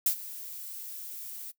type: noise with ADSR envelope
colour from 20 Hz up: violet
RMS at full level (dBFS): -23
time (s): 0.06-1.52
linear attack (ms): 4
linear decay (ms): 84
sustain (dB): -18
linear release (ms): 20
effects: noise-tail reverb RT60 0.1 s tail -19 dB re dry